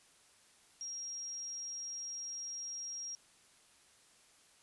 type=tone; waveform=sine; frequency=5620 Hz; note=F8; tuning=10 cents sharp; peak=-40 dBFS; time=0.81-3.15 s; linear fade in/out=0 ms; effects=white hiss -65 dBFS RMS until 4.62 s + resampled to 24000 Hz